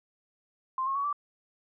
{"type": "tone with pitch steps", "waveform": "sine", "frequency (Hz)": [1046.5, 1084, 1122.9, 1163.2], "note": ["C6", "C#6", "C#6", "D6"], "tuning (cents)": [0, -39, 22, -17], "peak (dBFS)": -27, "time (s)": [0.78, 1.128], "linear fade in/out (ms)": 2, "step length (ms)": 87, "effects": []}